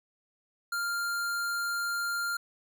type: tone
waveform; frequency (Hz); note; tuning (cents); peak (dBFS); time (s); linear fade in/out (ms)
square; 1396.9; F6; 0; -30; 0.72-2.37; 5
effects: none